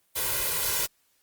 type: noise with comb filter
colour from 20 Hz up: white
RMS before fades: -27 dBFS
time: 0.15-0.87 s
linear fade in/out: 20 ms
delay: 2 ms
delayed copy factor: +0.95
effects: white hiss -68 dBFS RMS until 1.22 s + Opus 32 kbps